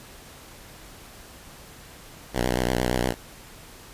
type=tone with vibrato; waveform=5% pulse; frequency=61.74 Hz; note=B1; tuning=in tune; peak=-11 dBFS; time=2.33-3.15 s; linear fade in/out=50 ms; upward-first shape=triangle; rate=8.6 Hz; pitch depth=110 cents each way; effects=pink hiss -46 dBFS RMS until 3.93 s + resampled to 32000 Hz